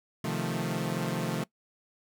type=chord; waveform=sawtooth; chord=F dominant seventh; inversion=second; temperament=equal; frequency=130.81 / 155.56 / 174.61 / 220 Hz; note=C3 / Eb3 / F3 / A3; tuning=0 / 0 / 0 / 0 cents; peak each=-32 / -31 / -30 / -31 dBFS; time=0.24-1.44 s; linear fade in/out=5 ms; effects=noise-tail reverb RT60 0.1 s tail -21 dB re dry